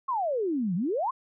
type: exponential two-way sweep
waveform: sine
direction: down then up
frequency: 1113 to 164.8 to 1113 Hz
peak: -25 dBFS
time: 0.08-1.11 s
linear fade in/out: 10 ms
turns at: 0.75 s
effects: none